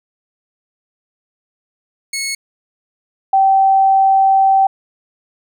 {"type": "tone pair in turn", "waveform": ["15% pulse", "sine"], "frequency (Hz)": [2191, 774.6], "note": ["C#7", "G5"], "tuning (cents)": [-21, -21], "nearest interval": "octave + tritone", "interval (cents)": 1800, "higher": "first", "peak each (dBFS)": [-13, -8], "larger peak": "second", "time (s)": [[2.13, 2.35], [3.33, 4.67]], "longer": "second", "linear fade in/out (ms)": 5, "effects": []}